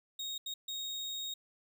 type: tone bursts at uneven times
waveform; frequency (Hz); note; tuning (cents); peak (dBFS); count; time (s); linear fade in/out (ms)
35% pulse; 3741; A#7; +5; -35; 3; 0.19-0.38 / 0.46-0.54 / 0.68-1.34; 5
effects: none